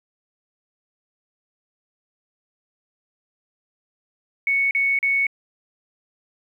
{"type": "tone bursts", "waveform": "sine", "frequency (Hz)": 2217, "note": "C#7", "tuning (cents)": 0, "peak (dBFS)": -17, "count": 3, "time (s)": [4.47, 5.268], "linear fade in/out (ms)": 2, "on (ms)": 240, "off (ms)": 39, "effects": ["9-bit"]}